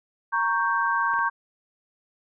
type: chord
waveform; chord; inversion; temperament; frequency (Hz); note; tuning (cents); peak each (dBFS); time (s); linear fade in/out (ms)
sine; G diminished; first; equal; 932.3 / 1108.7 / 1568; Bb5 / Db6 / G6; 0 / 0 / 0; -26 / -25 / -25; 0.32-1.3; 20
type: clicks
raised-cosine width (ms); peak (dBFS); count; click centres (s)
0.5; -27; 2; 1.138 / 1.19
effects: none